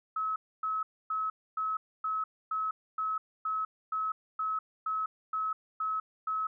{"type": "tone bursts", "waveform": "sine", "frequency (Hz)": 1288, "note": "E6", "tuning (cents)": -41, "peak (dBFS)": -29, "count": 14, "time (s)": [0.16, 6.47], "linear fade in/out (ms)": 5, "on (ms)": 200, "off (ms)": 270, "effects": []}